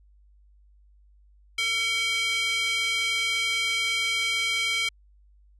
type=tone with high-pass filter; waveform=square; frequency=452.9 Hz; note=A#4; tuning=50 cents flat; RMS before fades=-26 dBFS; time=1.58-4.89 s; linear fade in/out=5 ms; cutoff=2600 Hz; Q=5.9; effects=added 50 Hz sine -54 dBFS peak until 5.59 s + resampled to 24000 Hz